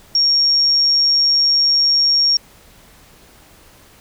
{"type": "tone", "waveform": "sine", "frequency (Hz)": 5550, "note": "F8", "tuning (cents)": -12, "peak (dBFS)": -11, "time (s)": [0.15, 2.37], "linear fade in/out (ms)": 2, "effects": ["pink hiss -47 dBFS RMS until 4 s"]}